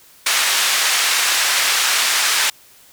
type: band-pass noise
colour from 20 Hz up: pink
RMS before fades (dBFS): -17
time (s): 0.26-2.5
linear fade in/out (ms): 5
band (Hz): 1500 to 9700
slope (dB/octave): 12
effects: white hiss -48 dBFS RMS until 2.92 s